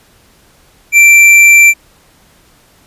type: tone with tanh clipping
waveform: triangle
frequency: 2349 Hz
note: D7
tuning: in tune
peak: -3 dBFS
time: 0.92-1.74 s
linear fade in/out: 50 ms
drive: 15 dB
effects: pink hiss -47 dBFS RMS until 2.86 s + resampled to 32000 Hz